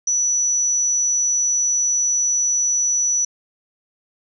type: tone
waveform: sine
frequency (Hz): 5920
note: F#8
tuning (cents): 0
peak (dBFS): -16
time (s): 0.07-3.25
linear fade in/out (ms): 5
effects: none